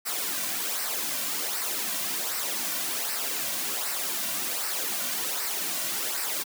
white noise with flanger, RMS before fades -30 dBFS, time 0.05-6.44 s, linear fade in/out 20 ms, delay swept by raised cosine 0.29 to 2.39 ms, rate 1.3 Hz, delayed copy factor -0.6, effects high-pass 200 Hz 12 dB/octave

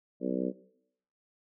harmonic tone, 63.7 Hz, C2, 46 cents flat, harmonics 3 / 4 / 5 / 6 / 7 / 8 / 9, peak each -36 / -34 / -35 / -39 / -37 / -39 / -40 dBFS, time 0.2-0.53 s, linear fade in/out 50 ms, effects noise-tail reverb RT60 0.7 s tail -17 dB re dry

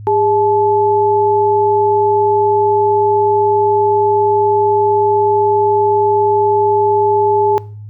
sine tone pair together, 408.5 / 864 Hz, G#4 / A5, -29 / -32 cents, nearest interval octave + minor second, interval 1297 cents, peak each -13 dBFS, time 0.07-7.58 s, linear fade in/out 0 ms, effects noise-tail reverb RT60 0.5 s tail -22 dB re dry + added 105 Hz sine -28 dBFS peak until 7.89 s

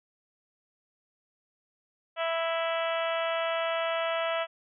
harmonic tone, 330 Hz, E4, 2 cents sharp, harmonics 2 / 3 / 4 / 5 / 6 / 7 / 8 / 9 / 10, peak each -29 / -38 / -34 / -41 / -39 / -42 / -40 / -41 / -42 dBFS, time 2.16-4.47 s, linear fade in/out 50 ms, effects none

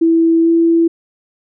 sine tone with pitch glide, 329.6 to 333 Hz, E4 to E4, 0 to +18 cents, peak -8 dBFS, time 0.01-0.88 s, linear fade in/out 10 ms, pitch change +18 cents, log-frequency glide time 0.42-0.49 s, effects none

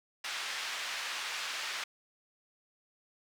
pink band-pass noise, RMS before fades -38 dBFS, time 0.24-1.84 s, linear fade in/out 5 ms, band 1500 to 4900 Hz, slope 12 dB/octave, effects none

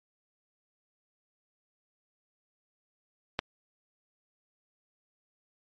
click, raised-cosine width 0.3 ms, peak -11 dBFS, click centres 3.391 s, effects MP3 48 kbps

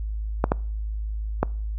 clicks, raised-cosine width 1 ms, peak -5 dBFS, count 3, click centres 0.441 / 0.519 / 1.43 s, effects noise-tail reverb RT60 0.5 s tail -25 dB re dry + added 53 Hz sine -26 dBFS peak until 1.78 s

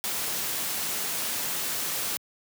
white noise, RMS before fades -30 dBFS, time 0.04-2.17 s, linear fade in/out 0 ms, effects high-pass 100 Hz 12 dB/octave

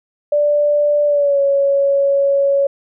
sine tone with pitch glide, 587.3 to 557.2 Hz, D5 to C#5, 0 to +9 cents, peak -11 dBFS, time 0.32-2.67 s, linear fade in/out 5 ms, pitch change -91 cents, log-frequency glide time 1.06-1.4 s, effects none

